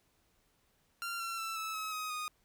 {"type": "tone with pitch steps", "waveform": "sawtooth", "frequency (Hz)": [1382, 1356.7, 1331.8, 1307.5, 1283.5, 1260, 1236.9], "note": ["F6", "E6", "E6", "E6", "E6", "D#6", "D#6"], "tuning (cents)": [-19, 49, 17, -15, -47, 21, -11], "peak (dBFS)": -33, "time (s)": [1.02, 2.28], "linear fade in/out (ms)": 0, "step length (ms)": 180, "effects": ["pink hiss -73 dBFS RMS until 2.44 s"]}